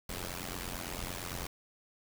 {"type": "noise with amplitude modulation", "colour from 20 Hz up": "pink", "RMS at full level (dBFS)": -36, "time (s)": [0.09, 1.47], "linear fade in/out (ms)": 5, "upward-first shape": "sine", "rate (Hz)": 88.9, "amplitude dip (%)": 90, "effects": []}